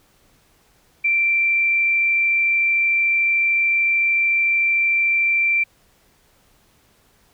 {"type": "tone with frequency modulation", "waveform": "sine", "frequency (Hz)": 2352, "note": "D7", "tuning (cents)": 2, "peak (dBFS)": -15, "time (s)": [1.04, 5.64], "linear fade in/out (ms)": 10, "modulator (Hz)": 33.5, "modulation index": 0.42, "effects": ["pink hiss -58 dBFS RMS until 7.33 s"]}